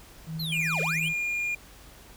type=tone with tremolo; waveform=sine; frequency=160.3 Hz; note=E3; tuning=48 cents flat; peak=-30 dBFS; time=0.26-1.14 s; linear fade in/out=50 ms; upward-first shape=sine; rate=13 Hz; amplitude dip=25%
type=linear two-way sweep; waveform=square; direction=down then up; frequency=4383 to 401 to 3295 Hz; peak=-32 dBFS; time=0.39-1.09 s; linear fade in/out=10 ms; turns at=0.81 s
type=tone; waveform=triangle; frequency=2416 Hz; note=D7; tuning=48 cents sharp; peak=-25 dBFS; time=0.52-1.55 s; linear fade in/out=5 ms
effects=added 50 Hz sine -54 dBFS peak until 2.16 s + pink hiss -51 dBFS RMS until 2.16 s